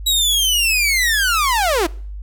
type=linear sweep; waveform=sawtooth; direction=down; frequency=3889 to 300 Hz; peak=-11 dBFS; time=0.06-1.87 s; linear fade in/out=10 ms; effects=noise-tail reverb RT60 0.5 s tail -23 dB re dry + added 50 Hz sine -27 dBFS peak until 2.22 s